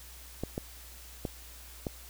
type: clicks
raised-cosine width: 2 ms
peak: -19 dBFS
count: 4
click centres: 0.436 / 0.579 / 1.252 / 1.868 s
effects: added 60 Hz sine -50 dBFS peak until 2.09 s + white hiss -51 dBFS RMS until 2.09 s